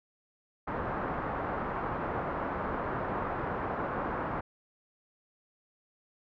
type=low-pass noise; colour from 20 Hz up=white; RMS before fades=-34 dBFS; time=0.67-4.41 s; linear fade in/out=10 ms; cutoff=1300 Hz; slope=24 dB/octave; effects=none